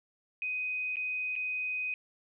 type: tone with dropouts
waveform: sine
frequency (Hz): 2504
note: D#7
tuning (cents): +10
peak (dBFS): -31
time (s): 0.42-1.94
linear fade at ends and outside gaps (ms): 1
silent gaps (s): 0.958-0.968 / 1.355-1.362
effects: none